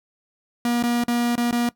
45% pulse tone with dropouts, 239 Hz, A#3, 43 cents sharp, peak -19 dBFS, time 0.65-1.69 s, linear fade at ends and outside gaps 2 ms, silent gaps 0.827-0.836 / 1.038-1.081 / 1.355-1.378 / 1.511-1.526 s, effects noise-tail reverb RT60 0.1 s tail -19 dB re dry

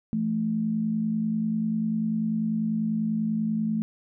sine tone pair together, 169.81 / 220 Hz, F3 / A3, -48 / 0 cents, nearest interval major third, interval 448 cents, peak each -31 / -24 dBFS, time 0.13-3.82 s, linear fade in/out 0 ms, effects none

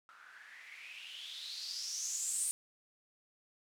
violet noise with low-pass filter sweep, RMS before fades -42 dBFS, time 0.09-2.51 s, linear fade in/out 0 ms, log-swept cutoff 1300 to 9100 Hz, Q 7, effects none

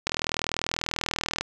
click train, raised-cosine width 0.2 ms, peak -9 dBFS, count 55, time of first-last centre 0.07-1.41 s, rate 40.3 Hz, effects none

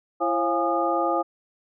sine tone cluster, 337.6 / 538 / 696 / 826 / 1223 Hz, E4 / C5 / F5 / G#5 / D#6, +41 / +48 / -6 / -10 / -30 cents, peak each -27 dBFS, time 0.2-1.23 s, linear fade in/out 20 ms, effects none

